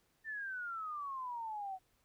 sine exponential sweep, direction down, 1804 to 740 Hz, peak -39 dBFS, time 0.24-1.79 s, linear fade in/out 50 ms, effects pink hiss -75 dBFS RMS until 2.04 s

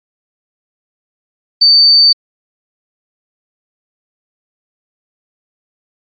sine tone, 4575 Hz, D8, 46 cents flat, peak -4 dBFS, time 1.61-2.13 s, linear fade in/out 10 ms, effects AAC 64 kbps

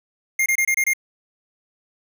square tone bursts, 2121 Hz, C7, 23 cents sharp, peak -17 dBFS, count 6, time 0.39-0.935 s, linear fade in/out 5 ms, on 70 ms, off 25 ms, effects none

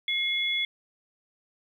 sine tone pair together, 2146 / 3403 Hz, C7 / G#7, +43 / +41 cents, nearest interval minor sixth, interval 798 cents, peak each -28 / -27 dBFS, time 0.08-0.65 s, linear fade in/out 2 ms, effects 10-bit

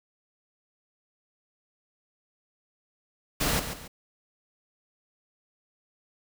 pink noise with echo, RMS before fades -26 dBFS, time 3.4-3.6 s, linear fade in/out 10 ms, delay 140 ms, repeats 2, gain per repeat -9 dB, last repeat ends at 3.88 s, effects none

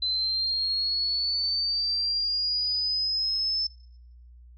sine linear sweep, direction up, 4043 to 5274 Hz, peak -24 dBFS, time 0.02-3.67 s, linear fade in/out 5 ms, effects noise-tail reverb RT60 0.8 s tail -26 dB re dry + added 60 Hz sine -47 dBFS peak until 4.57 s

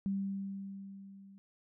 sine tone with level ramp, 196 Hz, G3, in tune, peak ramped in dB -30 to -53 dBFS, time 0.06-1.38 s, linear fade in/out 0 ms, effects none

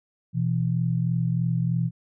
sine tone pair together, 123.47 / 166.63 Hz, B2 / E3, 0 / +19 cents, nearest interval perfect fourth, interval 519 cents, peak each -24 dBFS, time 0.33-1.91 s, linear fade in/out 50 ms, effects none

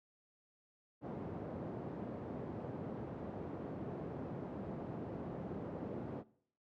pink band-pass noise, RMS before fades -44 dBFS, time 1.01-6.24 s, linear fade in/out 50 ms, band 130 to 560 Hz, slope 12 dB/octave, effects noise-tail reverb RT60 0.6 s tail -20 dB re dry + high-pass 60 Hz 12 dB/octave

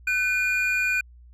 triangle tone pair together, 1510 / 2430 Hz, F#6 / D#7, +35 / -42 cents, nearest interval minor sixth, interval 823 cents, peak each -24 / -21 dBFS, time 0.07-1.01 s, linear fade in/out 5 ms, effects added 60 Hz sine -46 dBFS peak until 1.33 s

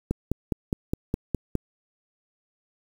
click train, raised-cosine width 3 ms, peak -11 dBFS, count 8, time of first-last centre 0.11-1.553 s, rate 4.85 Hz, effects 7-bit

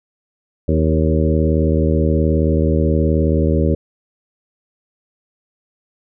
harmonic tone with a mistuned harmonic, 78.8 Hz, D#2, 23 cents sharp, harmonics 1 / 2 / 3 / 4 / 5 / 6 / 7, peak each -16 / -19 / -21 / -22 / -23 / -24 / -24 dBFS, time 0.68-3.75 s, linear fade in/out 5 ms, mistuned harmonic 6, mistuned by -21 cents, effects none

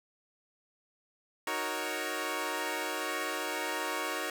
10% pulse chord, D# minor seventh, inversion none, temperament equal, 311.1 / 370 / 466.2 / 554.4 Hz, D#4 / F#4 / A#4 / C#5, 0 / 0 / 0 / 0 cents, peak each -30 dBFS, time 1.47-4.3 s, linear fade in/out 2 ms, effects none

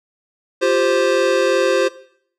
square chord, F suspended second, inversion none, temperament equal, 349.2 / 392 / 523.3 Hz, F4 / G4 / C5, 0 / 0 / 0 cents, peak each -21 / -20 / -17 dBFS, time 0.61-1.89 s, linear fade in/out 20 ms, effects noise-tail reverb RT60 0.6 s tail -17 dB re dry + low-pass 6000 Hz 12 dB/octave

